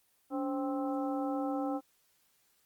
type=harmonic tone with a mistuned harmonic; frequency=262.6 Hz; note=C4; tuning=6 cents sharp; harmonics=1 / 2 / 3 / 4 / 5; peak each=-33 / -38 / -38 / -48 / -45 dBFS; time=0.3-1.81 s; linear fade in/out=50 ms; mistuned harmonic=1; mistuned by=+140 cents; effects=white hiss -71 dBFS RMS until 2.65 s + Opus 24 kbps